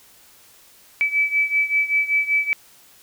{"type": "beating tone pair", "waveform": "sine", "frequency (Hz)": [2300, 2305.2], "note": ["D7", "D7"], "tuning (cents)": [-37, -33], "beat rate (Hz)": 5.2, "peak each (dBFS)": [-19, -22], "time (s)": [1.01, 2.53], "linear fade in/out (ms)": 0, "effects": ["white hiss -51 dBFS RMS until 3.02 s"]}